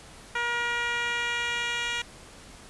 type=tone with band-pass filter sweep; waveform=10% pulse; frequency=476 Hz; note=A#4; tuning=36 cents sharp; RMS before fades=-29 dBFS; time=0.35-2.02 s; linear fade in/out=5 ms; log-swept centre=1500 to 3200 Hz; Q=0.99; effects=pink hiss -48 dBFS RMS until 2.69 s + resampled to 24000 Hz